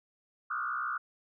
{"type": "tone with frequency modulation", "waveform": "sine", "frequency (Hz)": 1316, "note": "E6", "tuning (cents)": -3, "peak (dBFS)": -31, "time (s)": [0.5, 0.98], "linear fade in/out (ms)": 10, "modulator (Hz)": 63.3, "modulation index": 2.6, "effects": []}